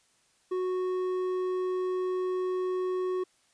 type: tone with hard clipping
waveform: sine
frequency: 368.3 Hz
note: F#4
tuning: 8 cents flat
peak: -29 dBFS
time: 0.51-3.24 s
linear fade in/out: 10 ms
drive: 6 dB
effects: white hiss -67 dBFS RMS until 3.53 s + resampled to 22050 Hz